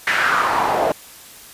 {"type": "noise with band-pass filter sweep", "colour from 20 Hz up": "pink", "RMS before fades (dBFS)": -18, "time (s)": [0.07, 0.92], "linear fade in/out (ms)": 2, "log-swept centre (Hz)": [1900, 600], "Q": 3.5, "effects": ["white hiss -41 dBFS RMS until 1.53 s", "resampled to 32000 Hz"]}